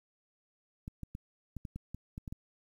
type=clicks; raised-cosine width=5 ms; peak=-28 dBFS; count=10; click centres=0.879 / 1.033 / 1.151 / 1.567 / 1.652 / 1.76 / 1.946 / 2.179 / 2.278 / 2.325 s; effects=10-bit